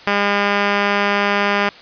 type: tone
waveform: 5% pulse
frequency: 202.6 Hz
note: G#3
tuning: 43 cents flat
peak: -3 dBFS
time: 0.07-1.69 s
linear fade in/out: 2 ms
effects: white hiss -40 dBFS RMS until 1.81 s + resampled to 11025 Hz